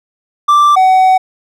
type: tone pair in turn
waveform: triangle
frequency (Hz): 1174.7 / 751.4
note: D6 / F#5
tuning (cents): 0 / +26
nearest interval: minor sixth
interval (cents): 774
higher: first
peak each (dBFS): -3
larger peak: neither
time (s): 0.48-0.76 / 0.76-1.18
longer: second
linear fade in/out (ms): 10
effects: none